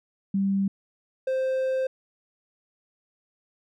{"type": "tone pair in turn", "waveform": ["sine", "triangle"], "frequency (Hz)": [196, 523.3], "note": ["G3", "C5"], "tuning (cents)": [0, 0], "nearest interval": "octave + perfect fourth", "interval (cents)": 1700, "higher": "second", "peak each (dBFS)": -21, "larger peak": "neither", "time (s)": [[0.34, 0.68], [1.27, 1.87]], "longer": "second", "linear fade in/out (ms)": 5, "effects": []}